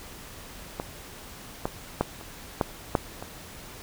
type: clicks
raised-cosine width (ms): 1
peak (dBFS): -15 / -12 / -8 / -29 / -8 / -6 / -21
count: 7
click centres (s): 0.799 / 1.655 / 2.01 / 2.212 / 2.612 / 2.952 / 3.225
effects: pink hiss -44 dBFS RMS until 3.82 s